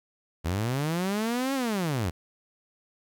sawtooth linear two-way sweep, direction up then down, 76.8 to 277.2 to 76.8 Hz, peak -22 dBFS, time 0.44-2.11 s, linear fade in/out 20 ms, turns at 1.54 s, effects 10-bit

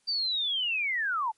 sine linear sweep, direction down, 4699 to 830.6 Hz, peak -26 dBFS, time 0.07-1.32 s, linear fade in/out 20 ms, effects white hiss -70 dBFS RMS until 1.37 s + MP3 48 kbps

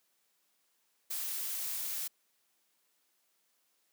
blue noise, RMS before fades -37 dBFS, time 1.1-2.08 s, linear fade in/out 10 ms, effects white hiss -75 dBFS RMS until 3.92 s + high-pass 200 Hz 12 dB/octave

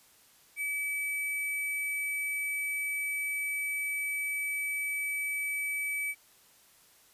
sine tone with sample-and-hold, 2291 Hz, D7, 44 cents flat, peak -30 dBFS, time 0.56-6.15 s, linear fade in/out 50 ms, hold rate 11025 Hz, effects white hiss -61 dBFS RMS until 7.13 s + resampled to 32000 Hz

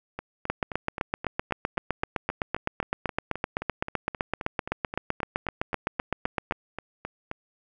two click trains, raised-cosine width 0.5 ms, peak -18 / -10 dBFS, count 28 / 48, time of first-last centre 0.19-7.314 / 0.5-6.51 s, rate 3.79 / 7.82 Hz, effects none

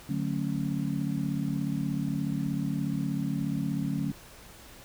sine chord, D major seventh, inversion none, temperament just, 146.83 / 183.54 / 220.2 / 275.3 Hz, D3 / F#3 / A3 / C#4, 0 / -14 / +2 / -12 cents, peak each -32 / -33 / -34 / -33 dBFS, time 0.09-4.12 s, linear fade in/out 5 ms, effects pink hiss -50 dBFS RMS until 4.84 s

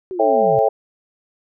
sine linear sweep, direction down, 384.6 to 120 Hz, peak -24 dBFS, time 0.11-0.59 s, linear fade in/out 0 ms
sine chord, A dominant seventh, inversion none, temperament just, 440 / 550 / 660 / 792 Hz, A4 / C#5 / E5 / G5, 0 / -14 / +2 / +18 cents, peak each -18 dBFS, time 0.19-0.69 s, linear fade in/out 10 ms
effects none

